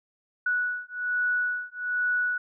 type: beating tone pair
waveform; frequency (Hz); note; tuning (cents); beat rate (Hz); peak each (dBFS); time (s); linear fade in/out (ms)
sine; 1472 / 1473.2; F#6 / F#6; -9 / -8; 1.2; -28; 0.46-2.38; 5
effects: none